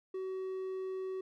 triangle tone, 377.4 Hz, F#4, 34 cents sharp, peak -34 dBFS, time 0.14-1.21 s, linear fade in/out 5 ms, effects none

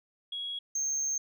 sine tone pair in turn, 3322 / 6372 Hz, G#7 / G8, 0 / +27 cents, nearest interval major seventh, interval 1127 cents, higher second, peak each -33 / -26 dBFS, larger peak second, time 0.32-0.59 / 0.75-1.18 s, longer second, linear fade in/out 5 ms, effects tanh soft clip ceiling -27 dBFS

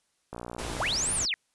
click train, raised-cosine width 1 ms, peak -23 dBFS, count 27, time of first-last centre 0.33-0.767 s, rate 59.5 Hz
pink noise, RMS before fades -36 dBFS, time 0.58-1.26 s, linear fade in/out 10 ms
sine linear two-way sweep, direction up then down, 493.9 to 9956 to 1773 Hz, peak -26 dBFS, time 0.8-1.34 s, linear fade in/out 0 ms, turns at 1.14 s
effects white hiss -73 dBFS RMS until 1.54 s + resampled to 24000 Hz

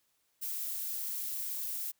violet noise, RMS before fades -37 dBFS, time 0.41-1.92 s, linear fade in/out 20 ms, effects white hiss -75 dBFS RMS until 1.99 s

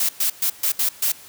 blue noise bursts at uneven times, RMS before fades -20 dBFS, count 6, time 0-0.09 / 0.2-0.3 / 0.42-0.5 / 0.63-0.72 / 0.79-0.89 / 1.02-1.12 s, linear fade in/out 5 ms, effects white hiss -44 dBFS RMS until 1.28 s + high-pass 60 Hz 12 dB/octave

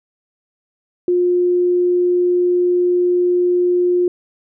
sine tone, 356 Hz, F4, 33 cents sharp, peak -12 dBFS, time 1.08-4.08 s, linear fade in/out 2 ms, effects none

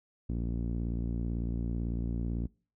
sawtooth tone with low-pass filter, 58 Hz, A#1, 8 cents flat, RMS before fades -33 dBFS, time 0.29-2.47 s, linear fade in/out 5 ms, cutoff 260 Hz, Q 1.9, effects noise-tail reverb RT60 0.4 s tail -25 dB re dry

